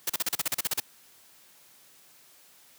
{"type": "noise bursts", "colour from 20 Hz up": "white", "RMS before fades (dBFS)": -27, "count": 12, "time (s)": [0.07, 0.801], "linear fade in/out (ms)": 5, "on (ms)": 27, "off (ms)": 37, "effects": ["white hiss -57 dBFS RMS until 2.78 s", "high-pass 100 Hz 12 dB/octave"]}